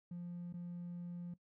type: tone with dropouts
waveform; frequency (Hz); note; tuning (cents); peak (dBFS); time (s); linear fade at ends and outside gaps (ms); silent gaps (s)
triangle; 174.61; F3; 0; -39; 0.11-1.34; 5; 0.527-0.539
effects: noise-tail reverb RT60 0.1 s tail -19 dB re dry + tanh soft clip ceiling -39 dBFS